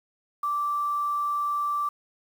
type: tone with quantisation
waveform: sine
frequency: 1169 Hz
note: D6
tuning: 8 cents flat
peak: -24 dBFS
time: 0.43-1.89 s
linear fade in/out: 5 ms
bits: 8
effects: none